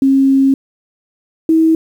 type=tone pair in turn; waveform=sine; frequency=270.3 / 322.1 Hz; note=C#4 / E4; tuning=-44 / -40 cents; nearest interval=minor third; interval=304 cents; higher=second; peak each=-7 dBFS; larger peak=neither; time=0.02-0.54 / 1.49-1.75 s; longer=first; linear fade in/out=2 ms; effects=7-bit